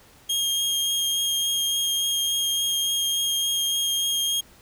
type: tone with vibrato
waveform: sawtooth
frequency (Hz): 3236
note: G#7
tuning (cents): -46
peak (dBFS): -19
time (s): 0.29-4.41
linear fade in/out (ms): 10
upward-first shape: triangle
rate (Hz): 3.5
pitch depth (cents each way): 11
effects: pink hiss -53 dBFS RMS until 4.61 s